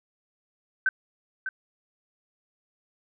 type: tone with echo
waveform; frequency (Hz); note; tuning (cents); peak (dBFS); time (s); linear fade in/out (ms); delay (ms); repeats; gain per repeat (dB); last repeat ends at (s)
sine; 1536; G6; -36; -19; 0.86-0.89; 2; 600; 1; -9; 1.49
effects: none